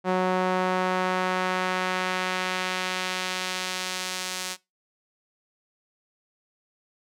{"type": "tone with band-pass filter sweep", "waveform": "sawtooth", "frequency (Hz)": 184.4, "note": "F#3", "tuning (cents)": -6, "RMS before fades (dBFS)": -27, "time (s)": [0.04, 4.57], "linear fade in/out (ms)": 50, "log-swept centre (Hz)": [700, 6400], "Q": 0.74, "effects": ["noise-tail reverb RT60 0.2 s tail -20 dB re dry"]}